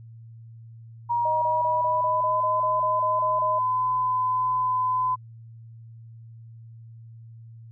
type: tone with pitch glide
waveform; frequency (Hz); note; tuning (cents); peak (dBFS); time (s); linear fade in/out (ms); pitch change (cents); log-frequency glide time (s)
sine; 950 to 1012.3; A#5 to B5; +33 to +42; -21; 1.09-5.16; 20; +109; 1.29-2.4
type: tone bursts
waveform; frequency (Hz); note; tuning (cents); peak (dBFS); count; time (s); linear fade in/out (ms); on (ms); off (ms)
sine; 622.3; D#5; 0; -27; 12; 1.25-3.587; 5; 170; 27
effects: added 114 Hz sine -42 dBFS peak until 7.71 s